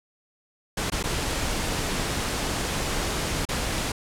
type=noise with dropouts; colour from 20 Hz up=pink; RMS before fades=-27 dBFS; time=0.77-3.92 s; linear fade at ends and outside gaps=5 ms; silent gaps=0.901-0.919 / 1.029-1.038 / 3.453-3.488 s; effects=low-pass 10000 Hz 12 dB/octave